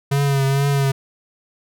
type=tone with vibrato; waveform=square; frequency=138.59 Hz; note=C#3; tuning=in tune; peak=-16 dBFS; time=0.11-0.92 s; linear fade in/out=10 ms; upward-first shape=triangle; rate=2.2 Hz; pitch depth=44 cents each way; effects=none